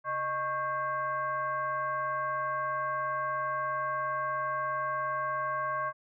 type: tone with frequency modulation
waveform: sine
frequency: 1100 Hz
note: C#6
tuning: 14 cents flat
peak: -29 dBFS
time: 0.04-5.93 s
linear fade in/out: 50 ms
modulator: 483 Hz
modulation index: 0.89
effects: none